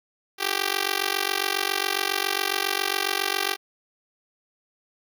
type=tone with amplitude modulation; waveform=5% pulse; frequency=392 Hz; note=G4; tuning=in tune; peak=-8 dBFS; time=0.38-3.57 s; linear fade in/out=50 ms; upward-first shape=sine; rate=47.3 Hz; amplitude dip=100%; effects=none